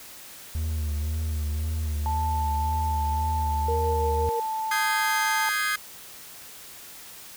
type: tone with vibrato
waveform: triangle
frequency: 77.2 Hz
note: D#2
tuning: 13 cents flat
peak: -23 dBFS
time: 0.55-4.29 s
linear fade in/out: 0 ms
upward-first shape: sine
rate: 1.9 Hz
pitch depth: 50 cents each way
type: tone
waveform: sine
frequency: 880 Hz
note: A5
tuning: in tune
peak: -26 dBFS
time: 2.06-5.49 s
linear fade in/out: 0 ms
type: tone with tremolo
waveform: sine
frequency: 466.2 Hz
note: A#4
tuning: in tune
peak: -25 dBFS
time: 3.68-4.4 s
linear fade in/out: 5 ms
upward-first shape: sine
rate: 5.8 Hz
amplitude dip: 25%
type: chord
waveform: 40% pulse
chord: Ab major seventh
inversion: second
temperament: just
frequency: 1245.9 / 1557.4 / 1661.2 / 2077 Hz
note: Eb6 / G6 / Ab6 / C7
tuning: +2 / -12 / 0 / -13 cents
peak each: -29 / -29 / -28 / -29 dBFS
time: 4.71-5.76 s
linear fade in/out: 5 ms
effects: white hiss -44 dBFS RMS until 7.36 s